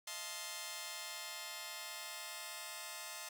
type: chord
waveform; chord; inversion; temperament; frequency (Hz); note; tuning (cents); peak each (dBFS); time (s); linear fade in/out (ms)
5% pulse; F dominant seventh; third; just; 628.6 / 698.5 / 873.1 / 1047.7; Eb5 / F5 / A5 / C6; +18 / 0 / -14 / +2; -39 / -40 / -38 / -37; 0.07-3.29; 5
effects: none